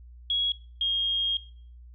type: tone pair in turn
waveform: sine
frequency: 3322 / 3244 Hz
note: G#7 / G#7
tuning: 0 / -41 cents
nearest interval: unison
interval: 41 cents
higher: first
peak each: -23 dBFS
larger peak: neither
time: 0.3-0.52 / 0.81-1.37 s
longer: second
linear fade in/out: 2 ms
effects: noise-tail reverb RT60 0.5 s tail -21 dB re dry + added 60 Hz sine -45 dBFS peak until 1.94 s